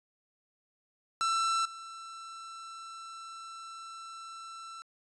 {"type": "tone with level steps", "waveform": "45% pulse", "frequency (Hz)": 1337, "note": "E6", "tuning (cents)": 24, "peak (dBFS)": [-27, -43], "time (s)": [1.21, 4.82], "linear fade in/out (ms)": 0, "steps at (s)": 1.65, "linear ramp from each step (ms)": 5, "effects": ["resampled to 22050 Hz"]}